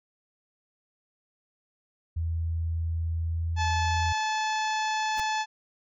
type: tone with pitch glide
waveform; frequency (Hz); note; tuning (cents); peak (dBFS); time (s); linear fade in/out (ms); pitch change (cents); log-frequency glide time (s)
sine; 82.41 to 84.24; E2 to E2; 0 to +38; -26; 2.16-4.13; 10; +38; 3.28-3.93
type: harmonic tone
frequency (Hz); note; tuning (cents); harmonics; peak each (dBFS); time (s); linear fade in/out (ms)
866; A5; -28; 1 / 2 / 3 / 4 / 5 / 6 / 7 / 8; -27 / -33 / -37 / -39 / -41 / -43 / -44 / -45; 3.56-5.46; 50
type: noise with exponential growth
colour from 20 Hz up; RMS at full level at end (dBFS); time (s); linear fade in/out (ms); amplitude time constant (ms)
pink; -36; 5.12-5.2; 0; 17
effects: none